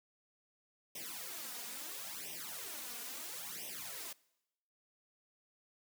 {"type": "noise with flanger", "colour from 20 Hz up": "white", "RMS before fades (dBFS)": -45, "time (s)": [0.95, 4.13], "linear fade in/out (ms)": 5, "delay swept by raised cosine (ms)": [0.34, 4.24], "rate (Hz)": 0.74, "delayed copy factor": 0.9, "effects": ["noise-tail reverb RT60 0.9 s tail -23 dB re dry", "high-pass 150 Hz 12 dB/octave"]}